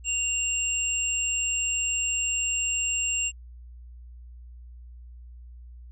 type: tone pair together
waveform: sine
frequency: 2779 / 7547 Hz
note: F7 / A#8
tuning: -9 / +20 cents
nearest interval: octave + perfect fourth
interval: 1729 cents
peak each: -27 dBFS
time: 0.04-3.32 s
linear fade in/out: 50 ms
effects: added 60 Hz sine -42 dBFS peak until 5.91 s